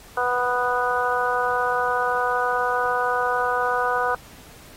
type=harmonic tone; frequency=247 Hz; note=B3; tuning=in tune; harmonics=2 / 3 / 4 / 5 / 6; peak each=-26 / -26 / -26 / -26 / -26 dBFS; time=0.17-4.15 s; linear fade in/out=5 ms; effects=pink hiss -47 dBFS RMS until 4.76 s + AAC 48 kbps